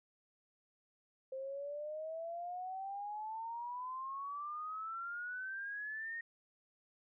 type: exponential sweep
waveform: sine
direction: up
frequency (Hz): 523.3 to 1864.7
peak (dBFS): -40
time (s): 1.32-6.21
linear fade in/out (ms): 5
effects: none

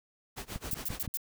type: noise with tremolo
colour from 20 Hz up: pink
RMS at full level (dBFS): -39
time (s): 0.36-1.07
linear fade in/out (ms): 20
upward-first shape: sine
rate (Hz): 7.4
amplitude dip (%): 95
type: click train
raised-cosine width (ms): 5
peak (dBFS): -25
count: 4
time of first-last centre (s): 0.56-1.077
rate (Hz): 5.8
type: noise bursts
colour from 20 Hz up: violet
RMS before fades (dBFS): -33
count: 4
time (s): 0.71-1.172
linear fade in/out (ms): 2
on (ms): 33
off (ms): 110
effects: none

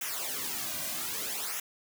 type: noise with flanger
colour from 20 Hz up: white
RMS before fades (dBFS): -35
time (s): 0.01-1.6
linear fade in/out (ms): 5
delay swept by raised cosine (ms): 0.22 to 2.32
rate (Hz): 0.63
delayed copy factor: -0.8
effects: none

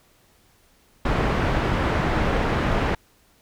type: low-pass noise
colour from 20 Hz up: pink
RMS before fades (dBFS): -22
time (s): 1.05-2.95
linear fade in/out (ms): 5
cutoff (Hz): 1900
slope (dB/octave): 12
effects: pink hiss -59 dBFS RMS until 3.41 s

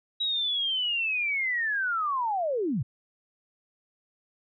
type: linear sweep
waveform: sine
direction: down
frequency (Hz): 3869 to 100.8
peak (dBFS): -25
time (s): 0.2-2.83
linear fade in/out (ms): 10
effects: none

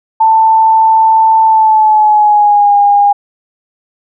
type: tone with pitch glide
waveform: sine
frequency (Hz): 887 to 813.4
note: A5 to G#5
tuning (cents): +14 to -36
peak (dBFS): -4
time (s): 0.2-3.13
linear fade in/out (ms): 10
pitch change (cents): -150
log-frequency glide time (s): 1.44-2.75
effects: none

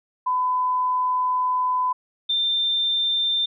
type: tone pair in turn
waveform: sine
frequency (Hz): 1006 / 3585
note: B5 / A7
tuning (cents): +32 / +32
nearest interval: octave + minor seventh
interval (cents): 2200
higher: second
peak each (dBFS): -19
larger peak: neither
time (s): 0.26-1.93 / 2.29-3.46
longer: first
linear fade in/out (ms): 10
effects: none

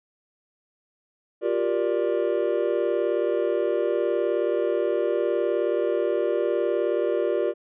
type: chord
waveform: triangle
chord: G minor seventh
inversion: third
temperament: just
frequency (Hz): 352.8 / 392 / 470.4 / 588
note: F4 / G4 / Bb4 / D5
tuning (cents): +18 / 0 / +16 / +2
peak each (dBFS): -25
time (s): 1.41-7.54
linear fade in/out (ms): 50
effects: resampled to 8000 Hz

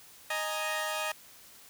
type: chord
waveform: 15% pulse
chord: D# suspended fourth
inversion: none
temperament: equal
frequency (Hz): 622.3 / 830.6 / 932.3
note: D#5 / G#5 / A#5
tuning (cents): 0 / 0 / 0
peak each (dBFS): -27 / -31 / -31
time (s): 0.3-1.12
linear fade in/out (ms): 5
effects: white hiss -54 dBFS RMS until 1.69 s

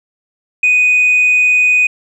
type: tone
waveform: sine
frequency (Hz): 2489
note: D#7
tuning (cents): 0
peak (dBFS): -6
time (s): 0.63-1.87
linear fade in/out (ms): 5
effects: tanh soft clip ceiling -5 dBFS

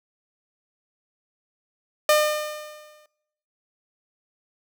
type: tone with exponential decay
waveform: sawtooth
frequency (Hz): 605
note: D#5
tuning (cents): -49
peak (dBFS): -10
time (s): 2.09-3.06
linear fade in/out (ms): 2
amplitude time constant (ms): 210
effects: noise-tail reverb RT60 0.8 s tail -21 dB re dry

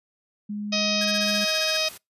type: tone with pitch glide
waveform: sine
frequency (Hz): 207.7 to 206.1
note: G#3 to G#3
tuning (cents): 0 to -13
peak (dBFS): -28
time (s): 0.49-1.45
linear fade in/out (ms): 10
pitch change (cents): -13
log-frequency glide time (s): 0.81-1.21
type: harmonic tone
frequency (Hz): 630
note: D#5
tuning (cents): +21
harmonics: 1 / 2 / 3 / 4 / 5 / 6 / 7 / 8 / 9 / 10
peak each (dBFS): -29 / -37 / -39 / -28 / -33 / -30 / -35 / -27 / -36 / -38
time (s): 0.72-1.89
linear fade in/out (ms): 10
type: tone with tremolo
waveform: sawtooth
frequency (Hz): 1644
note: G#6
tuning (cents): -18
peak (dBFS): -26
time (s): 1.01-1.77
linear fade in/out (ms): 2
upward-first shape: sine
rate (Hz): 15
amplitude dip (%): 100
type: noise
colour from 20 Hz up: white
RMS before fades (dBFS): -42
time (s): 1.24-1.98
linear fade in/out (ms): 10
effects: noise-tail reverb RT60 0.2 s tail -26 dB re dry + resampled to 32000 Hz

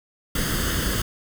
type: noise with comb filter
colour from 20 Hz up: pink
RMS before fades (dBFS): -24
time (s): 0.35-1.02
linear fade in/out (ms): 5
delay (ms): 0.62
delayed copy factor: +0.7
effects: none

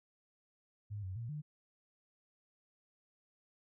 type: tone with pitch steps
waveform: sine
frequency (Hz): 103.5 / 93.5 / 116.5 / 150.1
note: G#2 / F#2 / A#2 / D3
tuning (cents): -5 / +19 / -1 / +38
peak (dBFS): -39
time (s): 0.9-1.42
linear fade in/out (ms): 20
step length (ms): 130
effects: none

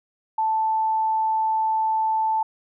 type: tone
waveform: sine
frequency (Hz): 880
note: A5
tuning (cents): 0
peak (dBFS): -19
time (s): 0.38-2.43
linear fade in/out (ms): 5
effects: none

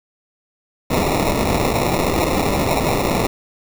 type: noise with sample-and-hold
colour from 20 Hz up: white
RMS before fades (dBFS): -18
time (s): 0.9-3.27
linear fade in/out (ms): 5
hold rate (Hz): 1575
effects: none

